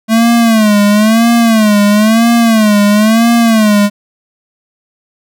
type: tone with vibrato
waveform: square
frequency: 219.1 Hz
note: A3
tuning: 7 cents flat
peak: -6 dBFS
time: 0.08-3.9 s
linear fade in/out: 50 ms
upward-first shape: sine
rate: 1 Hz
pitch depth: 120 cents each way
effects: none